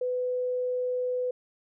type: tone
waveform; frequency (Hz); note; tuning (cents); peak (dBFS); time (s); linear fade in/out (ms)
sine; 500; B4; +21; -26; 0.01-1.31; 5
effects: none